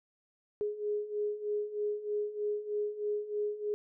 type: beating tone pair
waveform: sine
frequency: 415.3 / 418.5 Hz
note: G#4 / G#4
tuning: 0 / +13 cents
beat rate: 3.2 Hz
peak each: -37 / -33 dBFS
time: 0.61-3.74 s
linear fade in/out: 0 ms
effects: none